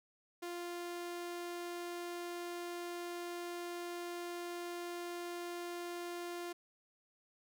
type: tone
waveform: sawtooth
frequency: 348.6 Hz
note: F4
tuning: 3 cents flat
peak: -37 dBFS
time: 0.42-6.53 s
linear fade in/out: 10 ms
effects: none